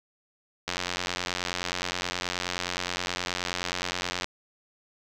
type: click train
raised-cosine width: 0.2 ms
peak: -11 dBFS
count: 320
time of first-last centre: 0.68-4.244 s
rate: 89.5 Hz
effects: none